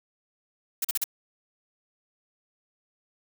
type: noise bursts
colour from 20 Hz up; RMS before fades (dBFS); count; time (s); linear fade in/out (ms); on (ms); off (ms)
blue; -26; 4; 0.82-1.041; 5; 26; 39
effects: none